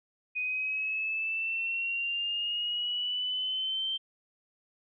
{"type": "exponential sweep", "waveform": "sine", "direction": "up", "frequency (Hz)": [2489, 3136], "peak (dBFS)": -29, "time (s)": [0.35, 3.98], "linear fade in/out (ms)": 20, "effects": []}